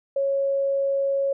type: tone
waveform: sine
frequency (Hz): 551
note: C#5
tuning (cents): -11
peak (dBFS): -20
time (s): 0.16-1.33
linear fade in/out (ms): 5
effects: none